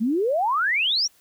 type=exponential sweep; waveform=sine; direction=up; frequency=207.7 to 5960 Hz; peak=-19 dBFS; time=0-1.08 s; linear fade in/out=20 ms; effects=white hiss -59 dBFS RMS until 1.2 s